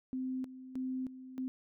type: tone with tremolo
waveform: sine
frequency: 258.6 Hz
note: C4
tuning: 20 cents flat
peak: -34 dBFS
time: 0.13-1.48 s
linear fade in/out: 0 ms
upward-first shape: square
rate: 1.6 Hz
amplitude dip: 75%
effects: none